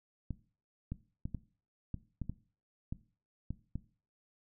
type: clicks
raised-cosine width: 5 ms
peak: -25 dBFS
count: 10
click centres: 0.307 / 0.92 / 1.255 / 1.347 / 1.943 / 2.217 / 2.296 / 2.925 / 3.506 / 3.756 s
effects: noise-tail reverb RT60 0.4 s tail -17 dB re dry